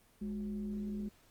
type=tone with frequency modulation; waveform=sine; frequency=207.7 Hz; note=G#3; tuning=in tune; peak=-36 dBFS; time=0.21-1.09 s; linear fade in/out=10 ms; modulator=159 Hz; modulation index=0.47; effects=pink hiss -66 dBFS RMS until 1.3 s + Opus 24 kbps